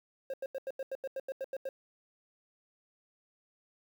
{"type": "tone bursts", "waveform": "triangle", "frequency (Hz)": 535, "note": "C5", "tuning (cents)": 38, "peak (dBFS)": -32, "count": 12, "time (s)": [0.3, 1.69], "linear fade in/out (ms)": 2, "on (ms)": 37, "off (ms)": 86, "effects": ["10-bit"]}